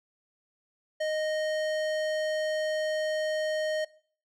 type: tone with tanh clipping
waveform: sine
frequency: 620 Hz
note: D#5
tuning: 6 cents flat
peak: -29 dBFS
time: 1-3.85 s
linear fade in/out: 10 ms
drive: 18 dB
effects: noise-tail reverb RT60 0.5 s tail -21 dB re dry